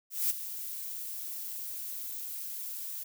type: noise with ADSR envelope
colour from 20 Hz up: violet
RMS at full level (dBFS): -27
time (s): 0.1-3.04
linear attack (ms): 200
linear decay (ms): 17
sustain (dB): -12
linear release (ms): 13
effects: none